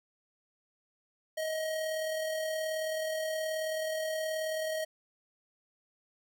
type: tone with amplitude modulation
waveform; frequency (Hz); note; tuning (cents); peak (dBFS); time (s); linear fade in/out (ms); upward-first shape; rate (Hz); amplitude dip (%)
square; 631; D#5; +24; -31; 1.37-4.85; 10; sine; 38.8; 30
effects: none